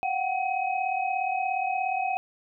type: tone cluster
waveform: sine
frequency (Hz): 725 / 762 / 2534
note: F#5 / G5 / D#7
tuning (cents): -35 / -49 / +31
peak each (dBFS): -30 / -27 / -33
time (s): 0.03-2.17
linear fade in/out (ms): 0
effects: none